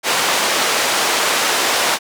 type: band-pass noise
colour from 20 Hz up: pink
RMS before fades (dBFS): -17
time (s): 0.03-1.99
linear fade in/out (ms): 50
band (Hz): 550 to 8800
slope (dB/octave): 12
effects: none